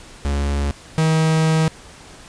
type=tone pair in turn; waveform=45% pulse; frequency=70.9 / 159.17 Hz; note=C#2 / D#3; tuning=+40 / +40 cents; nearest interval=octave + major second; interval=1400 cents; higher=second; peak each=-18 / -14 dBFS; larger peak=second; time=0.25-0.71 / 0.98-1.68 s; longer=second; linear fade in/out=0 ms; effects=pink hiss -42 dBFS RMS until 2.28 s + resampled to 22050 Hz